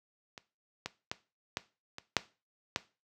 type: clicks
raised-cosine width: 0.2 ms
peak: -27 / -18 / -16 / -14 / -24 / -6 / -11 dBFS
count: 7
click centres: 0.378 / 0.86 / 1.115 / 1.571 / 1.984 / 2.167 / 2.761 s
effects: noise-tail reverb RT60 0.3 s tail -17 dB re dry + high-pass 80 Hz 12 dB/octave